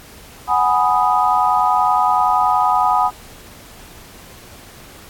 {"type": "chord", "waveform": "sine", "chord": "G# minor seventh", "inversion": "third", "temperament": "equal", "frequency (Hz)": [740, 830.6, 987.8, 1244.5], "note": ["F#5", "G#5", "B5", "D#6"], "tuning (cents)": [0, 0, 0, 0], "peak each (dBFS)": -18, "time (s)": [0.47, 3.11], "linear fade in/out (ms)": 50, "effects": ["pink hiss -41 dBFS RMS until 5.09 s", "AAC 64 kbps"]}